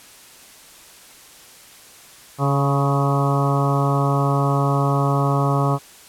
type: harmonic tone with a mistuned harmonic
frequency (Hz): 140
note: C#3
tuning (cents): +18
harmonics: 1 / 2 / 3 / 4 / 5 / 6 / 7 / 8 / 9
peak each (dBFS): -18 / -26 / -27 / -28 / -27 / -30 / -30 / -26 / -29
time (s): 2.38-5.79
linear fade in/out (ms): 50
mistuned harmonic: 8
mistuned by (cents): -25
effects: white hiss -45 dBFS RMS until 6.08 s + low-pass 12000 Hz 12 dB/octave